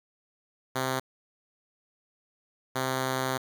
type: tone pair in turn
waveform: 5% pulse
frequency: 130.81 / 130.81 Hz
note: C3 / C3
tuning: 0 / 0 cents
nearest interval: unison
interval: 0 cents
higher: neither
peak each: -16 dBFS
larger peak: neither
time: 0.75-1 / 2.75-3.38 s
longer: second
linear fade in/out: 10 ms
effects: 9-bit